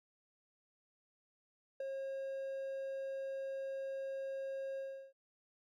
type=tone with ADSR envelope; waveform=triangle; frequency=540 Hz; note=C#5; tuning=45 cents flat; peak=-33 dBFS; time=1.8-5.13 s; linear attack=5 ms; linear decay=6 ms; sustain=-4 dB; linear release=350 ms; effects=none